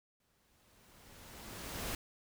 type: noise with exponential growth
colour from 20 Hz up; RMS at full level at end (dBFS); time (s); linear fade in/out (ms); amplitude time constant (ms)
pink; -38; 0.2-1.95; 2; 380
effects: none